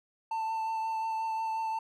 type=tone with vibrato; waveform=triangle; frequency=890 Hz; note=A5; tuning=20 cents sharp; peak=-28 dBFS; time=0.31-1.79 s; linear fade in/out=5 ms; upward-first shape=triangle; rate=5.6 Hz; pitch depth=17 cents each way; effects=none